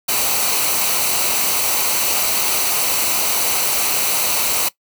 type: noise with comb filter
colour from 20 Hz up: white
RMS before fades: -18 dBFS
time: 0.08-4.69 s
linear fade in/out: 10 ms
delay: 0.58 ms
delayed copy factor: -0.55
effects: noise-tail reverb RT60 0.1 s tail -19 dB re dry